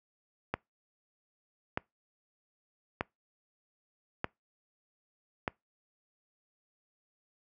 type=click train; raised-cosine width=0.5 ms; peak=-15 dBFS; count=5; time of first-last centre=0.54-5.478 s; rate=0.81 Hz; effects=noise-tail reverb RT60 0.2 s tail -25 dB re dry + high-pass 60 Hz 12 dB/octave